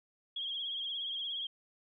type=tone with vibrato; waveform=sine; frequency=3263 Hz; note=G#7; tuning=31 cents flat; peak=-35 dBFS; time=0.36-1.47 s; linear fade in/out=5 ms; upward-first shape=triangle; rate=17 Hz; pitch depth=67 cents each way; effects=none